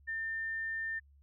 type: tone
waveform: sine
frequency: 1800 Hz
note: A6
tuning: 39 cents sharp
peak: -34 dBFS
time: 0.07-1 s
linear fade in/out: 20 ms
effects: added 70 Hz sine -59 dBFS peak until 1.22 s